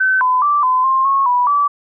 sine tone with pitch steps, 1528 / 1011 / 1170 / 1019 / 1058 / 1094 / 982 / 1154 Hz, G6 / B5 / D6 / C6 / C6 / C#6 / B5 / D6, -45 / +40 / -7 / -46 / +19 / -23 / -10 / -31 cents, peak -11 dBFS, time 0-1.68 s, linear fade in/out 10 ms, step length 210 ms, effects none

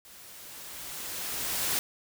white noise with level ramp, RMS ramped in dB -51 to -28 dBFS, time 0.05-1.79 s, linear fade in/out 0 ms, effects none

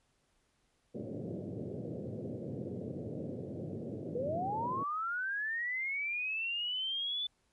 pink band-pass noise, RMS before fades -41 dBFS, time 0.94-4.84 s, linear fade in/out 10 ms, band 100 to 570 Hz, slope 48 dB/octave
sine linear sweep, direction up, 466.2 to 3511 Hz, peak -33 dBFS, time 4.15-7.27 s, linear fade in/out 5 ms
effects pink hiss -75 dBFS RMS until 7.52 s + resampled to 24000 Hz

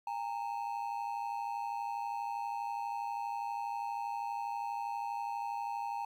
triangle ring-modulated tone, 866 Hz, A5, 28 cents flat, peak -30 dBFS, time 0.07-6.05 s, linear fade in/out 2 ms, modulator 56.2 Hz, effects 11-bit

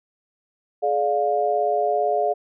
sine chord, D diminished, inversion second, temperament just, 422.9 / 587.3 / 704.8 Hz, Ab4 / D5 / F5, +31 / 0 / +16 cents, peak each -24 / -24 / -21 dBFS, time 0.82-2.34 s, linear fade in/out 20 ms, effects none

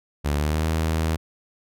sawtooth tone with pitch glide, 72.6 to 80.09 Hz, D2 to E2, -19 to -49 cents, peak -17 dBFS, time 0.24-1.17 s, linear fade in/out 20 ms, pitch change +170 cents, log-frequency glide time 0.35-0.66 s, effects none

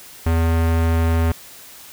square tone with low-pass filter, 82.41 Hz, E2, in tune, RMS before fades -17 dBFS, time 0.26-1.32 s, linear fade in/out 5 ms, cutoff 2200 Hz, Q 0.84, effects white hiss -41 dBFS RMS until 1.92 s

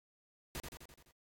pink noise with echo, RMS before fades -42 dBFS, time 0.55-0.6 s, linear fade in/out 0 ms, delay 85 ms, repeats 6, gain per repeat -4 dB, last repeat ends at 1.11 s, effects AAC 64 kbps

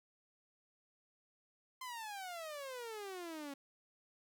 sawtooth exponential sweep, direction down, 1046.5 to 273.4 Hz, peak -40 dBFS, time 1.81-3.54 s, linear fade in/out 5 ms, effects 12-bit

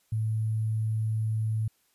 sine tone with sample-and-hold, 110 Hz, A2, in tune, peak -25 dBFS, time 0.12-1.68 s, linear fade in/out 5 ms, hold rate 11025 Hz, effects white hiss -69 dBFS RMS until 1.94 s + resampled to 32000 Hz

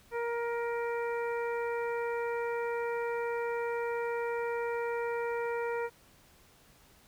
harmonic tone, 470 Hz, A#4, 14 cents sharp, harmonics 1 / 2 / 3 / 4 / 5, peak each -32 / -38 / -42 / -44 / -46 dBFS, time 0.11-5.9 s, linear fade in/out 50 ms, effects pink hiss -61 dBFS RMS until 7.07 s

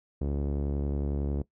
sawtooth tone with low-pass filter, 71 Hz, C#2, 42 cents sharp, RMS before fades -30 dBFS, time 0.21-1.42 s, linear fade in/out 5 ms, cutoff 410 Hz, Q 1.4, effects noise-tail reverb RT60 0.1 s tail -19 dB re dry

